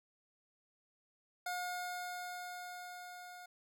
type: tone with level ramp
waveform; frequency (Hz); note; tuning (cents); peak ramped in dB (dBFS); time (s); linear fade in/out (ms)
25% pulse; 718; F5; +48; -33 to -46; 1.46-3.46; 5
effects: none